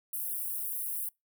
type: high-pass noise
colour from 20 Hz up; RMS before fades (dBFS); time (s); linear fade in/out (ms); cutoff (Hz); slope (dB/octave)
white; -35; 0.13-1.09; 5; 9600; 48
effects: noise-tail reverb RT60 0.2 s tail -26 dB re dry